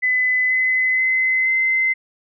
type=tone with pitch steps; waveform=sine; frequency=2011 / 2028 / 2046 / 2064 Hz; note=B6 / B6 / C7 / C7; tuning=+31 / +45 / -39 / -24 cents; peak=-15 dBFS; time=0.02-1.94 s; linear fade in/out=20 ms; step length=480 ms; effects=none